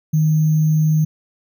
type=tone with sample-and-hold; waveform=sine; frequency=155.56 Hz; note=D#3; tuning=in tune; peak=-12 dBFS; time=0.13-1.05 s; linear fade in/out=10 ms; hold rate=6300 Hz; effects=none